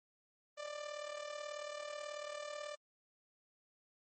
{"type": "tone with amplitude modulation", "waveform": "sawtooth", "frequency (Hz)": 592, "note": "D5", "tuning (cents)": 14, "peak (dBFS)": -36, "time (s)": [0.57, 2.76], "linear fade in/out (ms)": 20, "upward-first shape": "sine", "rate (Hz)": 38.3, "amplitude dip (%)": 65, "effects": ["MP3 32 kbps"]}